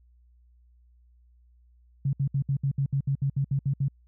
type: tone bursts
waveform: sine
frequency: 137.8 Hz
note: C#3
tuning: 10 cents flat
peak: -22 dBFS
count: 13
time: 2.05-3.883 s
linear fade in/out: 5 ms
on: 81 ms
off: 65 ms
effects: added 60 Hz sine -56 dBFS peak until 4.07 s